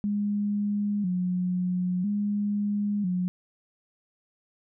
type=tone with vibrato; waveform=sine; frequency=192.8 Hz; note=G3; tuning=28 cents flat; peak=-24 dBFS; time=0.04-3.28 s; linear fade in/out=0 ms; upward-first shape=square; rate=0.5 Hz; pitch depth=110 cents each way; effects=none